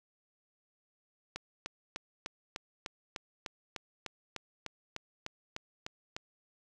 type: click train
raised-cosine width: 0.2 ms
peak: -21 dBFS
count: 17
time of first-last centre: 1.36-6.165 s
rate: 3.33 Hz
effects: none